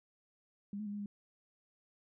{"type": "tone with pitch steps", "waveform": "sine", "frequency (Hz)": [202, 212.9, 203.6, 206.3, 203.3], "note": ["G#3", "G#3", "G#3", "G#3", "G#3"], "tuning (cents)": [-48, 43, -34, -11, -37], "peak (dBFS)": -38, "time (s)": [0.73, 1.06], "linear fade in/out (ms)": 2, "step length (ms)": 66, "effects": []}